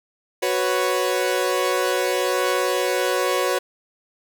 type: chord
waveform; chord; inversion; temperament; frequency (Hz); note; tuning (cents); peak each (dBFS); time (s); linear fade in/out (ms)
sawtooth; F# suspended fourth; none; equal; 370 / 493.9 / 554.4; F#4 / B4 / C#5; 0 / 0 / 0; -20; 0.42-3.59; 10
effects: none